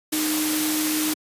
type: tone in noise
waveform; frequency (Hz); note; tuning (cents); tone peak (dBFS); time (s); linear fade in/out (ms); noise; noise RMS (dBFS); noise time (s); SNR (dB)
sine; 308.4; D#4; -15; -23; 0.12-1.14; 10; white; -25; 0.12-1.14; -1
effects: high-pass 150 Hz 12 dB/octave + resampled to 32000 Hz